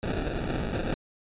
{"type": "noise with sample-and-hold", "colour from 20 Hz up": "pink", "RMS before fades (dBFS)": -30, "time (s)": [0.03, 0.94], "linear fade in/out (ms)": 0, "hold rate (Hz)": 1050, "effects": ["resampled to 8000 Hz"]}